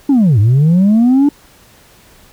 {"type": "linear two-way sweep", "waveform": "sine", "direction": "down then up", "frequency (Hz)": [293.7, 98, 293.7], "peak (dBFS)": -4, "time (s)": [0.09, 1.29], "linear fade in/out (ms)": 5, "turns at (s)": 0.39, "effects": ["tanh soft clip ceiling -5 dBFS", "pink hiss -45 dBFS RMS until 2.32 s"]}